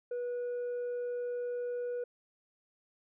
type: tone with tanh clipping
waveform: sine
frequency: 487 Hz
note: B4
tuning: 24 cents flat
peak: -34 dBFS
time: 0.11-2.04 s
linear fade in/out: 5 ms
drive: 2 dB
effects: none

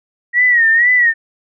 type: tone with vibrato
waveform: sine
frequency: 1894 Hz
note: A#6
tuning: 27 cents sharp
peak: -8 dBFS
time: 0.33-1.14 s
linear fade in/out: 50 ms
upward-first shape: sine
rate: 2.1 Hz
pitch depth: 96 cents each way
effects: none

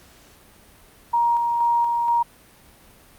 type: tone with tremolo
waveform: sine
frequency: 942 Hz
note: A#5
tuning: 18 cents sharp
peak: -16 dBFS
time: 1.13-2.23 s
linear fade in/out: 10 ms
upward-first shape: square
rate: 2.1 Hz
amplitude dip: 30%
effects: pink hiss -51 dBFS RMS until 3.18 s + Opus 48 kbps

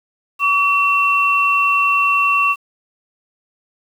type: tone pair together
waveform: sine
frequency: 1140.2 / 2710 Hz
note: C#6 / E7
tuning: +48 / +47 cents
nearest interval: octave + minor third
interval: 1499 cents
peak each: -15 / -15 dBFS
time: 0.39-2.56 s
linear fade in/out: 50 ms
effects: 7-bit

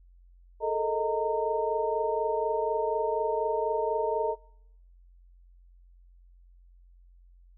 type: tone cluster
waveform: sine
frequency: 430.2 / 454.3 / 624 / 919 Hz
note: A4 / A#4 / D#5 / A#5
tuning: -39 / -45 / +5 / -25 cents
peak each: -31 dBFS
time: 0.6-4.36 s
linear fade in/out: 50 ms
effects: noise-tail reverb RT60 0.8 s tail -25 dB re dry + added 44 Hz sine -53 dBFS peak until 7.57 s

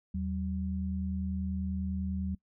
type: tone pair together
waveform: sine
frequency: 80.01 / 190.1 Hz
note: D#2 / F#3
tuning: +49 / +47 cents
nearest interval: octave + minor third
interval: 1498 cents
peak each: -34 / -33 dBFS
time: 0.14-2.35 s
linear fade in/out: 5 ms
effects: noise-tail reverb RT60 0.1 s tail -23 dB re dry

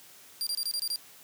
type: tone bursts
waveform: sawtooth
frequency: 4757 Hz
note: D8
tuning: 21 cents sharp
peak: -26 dBFS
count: 7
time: 0.41-0.959 s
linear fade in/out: 0 ms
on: 57 ms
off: 25 ms
effects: white hiss -53 dBFS RMS until 1.23 s + high-pass 80 Hz 12 dB/octave

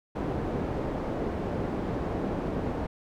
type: low-pass noise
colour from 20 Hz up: white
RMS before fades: -31 dBFS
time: 0.15-2.87 s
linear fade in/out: 10 ms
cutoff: 460 Hz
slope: 12 dB/octave
effects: none

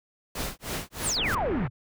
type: noise with tremolo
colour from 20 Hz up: pink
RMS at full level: -31 dBFS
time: 0.35-1.35 s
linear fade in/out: 5 ms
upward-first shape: sine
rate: 3.2 Hz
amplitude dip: 100%
type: exponential sweep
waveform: sine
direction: down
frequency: 11840 to 105.8 Hz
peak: -25 dBFS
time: 1.02-1.7 s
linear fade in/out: 50 ms
type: low-pass noise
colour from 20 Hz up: pink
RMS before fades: -33 dBFS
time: 1.16-1.68 s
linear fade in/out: 10 ms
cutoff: 2100 Hz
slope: 24 dB/octave
effects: none

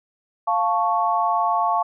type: chord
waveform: sine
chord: F augmented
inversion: none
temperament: equal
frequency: 698.5 / 880 / 1108.7 Hz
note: F5 / A5 / C#6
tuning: 0 / 0 / 0 cents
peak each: -22 dBFS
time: 0.47-1.83 s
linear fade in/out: 10 ms
effects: none

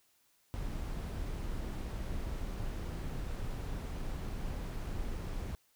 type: noise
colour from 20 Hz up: brown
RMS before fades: -38 dBFS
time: 0.54-5.55 s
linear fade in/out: 0 ms
effects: white hiss -71 dBFS RMS until 5.75 s

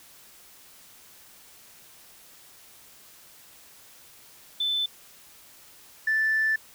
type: tone pair in turn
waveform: sine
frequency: 3520 / 1760 Hz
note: A7 / A6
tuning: 0 / 0 cents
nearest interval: octave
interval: 1200 cents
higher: first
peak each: -23 / -20 dBFS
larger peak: second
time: 4.6-4.86 / 6.07-6.56 s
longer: second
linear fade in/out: 5 ms
effects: tanh soft clip ceiling -17 dBFS + white hiss -52 dBFS RMS until 6.74 s

